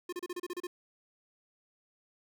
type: tone bursts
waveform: square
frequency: 355.9 Hz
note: F4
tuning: 33 cents sharp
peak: -36 dBFS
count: 9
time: 0.09-0.67 s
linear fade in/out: 5 ms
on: 36 ms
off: 32 ms
effects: none